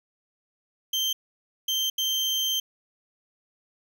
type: tone bursts at uneven times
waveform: 35% pulse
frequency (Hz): 3136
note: G7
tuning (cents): 0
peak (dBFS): -22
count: 3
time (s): 0.93-1.13 / 1.68-1.9 / 1.98-2.6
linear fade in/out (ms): 5
effects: none